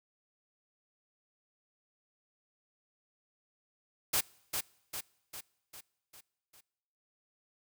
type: noise with echo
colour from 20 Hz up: white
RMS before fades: -29 dBFS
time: 4.13-4.21 s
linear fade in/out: 10 ms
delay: 400 ms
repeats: 6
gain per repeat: -5 dB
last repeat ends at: 6.61 s
effects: noise-tail reverb RT60 1.0 s tail -25 dB re dry